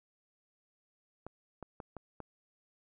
clicks, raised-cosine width 1 ms, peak -29 dBFS, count 5, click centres 1.266 / 1.627 / 1.802 / 1.967 / 2.203 s, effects none

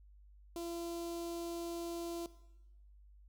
sawtooth tone with notch filter, 340 Hz, F4, 46 cents flat, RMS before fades -42 dBFS, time 0.56-2.26 s, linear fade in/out 0 ms, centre 1800 Hz, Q 0.63, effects noise-tail reverb RT60 1.0 s tail -17 dB re dry + added 50 Hz sine -57 dBFS peak until 3.28 s

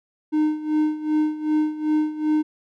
triangle tone with tremolo, 306.4 Hz, D#4, 27 cents flat, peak -14 dBFS, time 0.32-2.43 s, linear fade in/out 20 ms, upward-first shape sine, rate 2.6 Hz, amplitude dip 80%, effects none

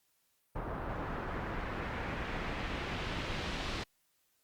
pink noise with low-pass filter sweep, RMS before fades -38 dBFS, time 0.55-3.84 s, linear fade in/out 10 ms, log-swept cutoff 1100 to 4100 Hz, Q 1.2, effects white hiss -75 dBFS RMS until 4.43 s + Opus 48 kbps

